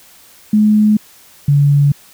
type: tone pair in turn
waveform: sine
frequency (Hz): 212.3 / 143.01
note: G#3 / D3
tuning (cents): +38 / -46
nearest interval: perfect fifth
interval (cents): 684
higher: first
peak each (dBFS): -7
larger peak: neither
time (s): 0.53-0.97 / 1.48-1.92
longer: neither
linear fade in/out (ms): 5
effects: white hiss -44 dBFS RMS until 2.13 s